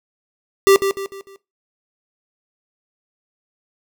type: tone with echo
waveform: square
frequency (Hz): 392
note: G4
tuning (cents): 0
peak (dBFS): -9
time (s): 0.67-0.76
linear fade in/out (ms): 0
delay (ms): 150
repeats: 4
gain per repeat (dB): -8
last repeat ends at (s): 1.36
effects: noise-tail reverb RT60 0.2 s tail -17 dB re dry